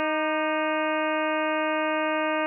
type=harmonic tone with a mistuned harmonic; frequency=311.1 Hz; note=D#4; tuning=in tune; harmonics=1 / 2 / 3 / 4 / 5 / 6 / 7 / 8 / 9; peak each=-30 / -27 / -31 / -32 / -33 / -37 / -37 / -36 / -39 dBFS; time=0-2.46 s; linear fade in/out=0 ms; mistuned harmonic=4; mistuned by=-46 cents; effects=none